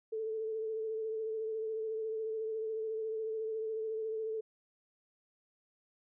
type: tone with vibrato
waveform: sine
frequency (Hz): 440.4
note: A4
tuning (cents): +2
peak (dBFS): -34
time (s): 0.12-4.41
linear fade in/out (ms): 10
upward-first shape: triangle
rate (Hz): 14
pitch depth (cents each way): 31
effects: none